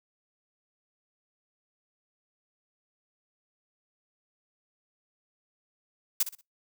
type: noise with echo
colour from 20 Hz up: blue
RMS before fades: -24 dBFS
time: 6.2-6.23 s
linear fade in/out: 5 ms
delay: 61 ms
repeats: 3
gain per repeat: -11 dB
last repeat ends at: 6.413 s
effects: noise-tail reverb RT60 0.2 s tail -24 dB re dry